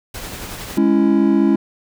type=noise with tremolo; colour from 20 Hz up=pink; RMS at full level=-29 dBFS; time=0.14-0.78 s; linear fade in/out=5 ms; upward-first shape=triangle; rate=11 Hz; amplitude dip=35%
type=chord; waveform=triangle; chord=C# minor; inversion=second; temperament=just; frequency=207.9 / 277.2 / 332.6 Hz; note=G#3 / C#4 / E4; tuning=+2 / 0 / +16 cents; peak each=-14 dBFS; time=0.77-1.56 s; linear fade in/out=5 ms
effects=none